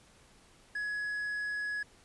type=tone; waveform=triangle; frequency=1682 Hz; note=G#6; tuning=22 cents sharp; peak=-31 dBFS; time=0.75-1.83 s; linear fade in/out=5 ms; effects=pink hiss -61 dBFS RMS until 2.04 s + resampled to 24000 Hz